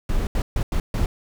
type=noise bursts at uneven times; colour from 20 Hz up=brown; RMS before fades=-21 dBFS; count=5; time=0.09-0.27 / 0.35-0.42 / 0.56-0.63 / 0.72-0.8 / 0.94-1.06 s; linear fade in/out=2 ms; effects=none